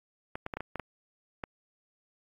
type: clicks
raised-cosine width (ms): 0.5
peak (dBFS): -20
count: 8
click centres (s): 0.355 / 0.464 / 0.538 / 0.57 / 0.606 / 0.757 / 0.797 / 1.438
effects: AAC 32 kbps